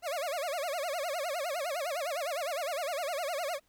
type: tone with vibrato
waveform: 40% pulse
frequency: 627 Hz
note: D#5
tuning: 13 cents sharp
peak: -31 dBFS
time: 0.02-3.6 s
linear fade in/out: 50 ms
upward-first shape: sine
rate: 9.8 Hz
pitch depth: 250 cents each way
effects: pink hiss -71 dBFS RMS until 3.68 s